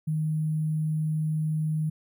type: tone with sample-and-hold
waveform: sine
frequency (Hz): 155.56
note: D#3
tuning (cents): 0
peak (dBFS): -24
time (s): 0.07-1.9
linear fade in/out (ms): 10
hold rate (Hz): 11025
effects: none